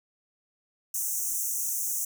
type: high-pass noise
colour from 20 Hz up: pink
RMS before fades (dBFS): -30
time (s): 0.94-2.05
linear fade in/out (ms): 5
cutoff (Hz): 5900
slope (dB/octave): 96
effects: none